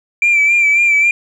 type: tone with vibrato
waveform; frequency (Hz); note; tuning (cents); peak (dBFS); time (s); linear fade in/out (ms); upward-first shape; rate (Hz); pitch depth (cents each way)
sine; 2349; D7; 0; -7; 0.22-1.11; 2; sine; 3.7; 43
effects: tanh soft clip ceiling -6 dBFS + 8-bit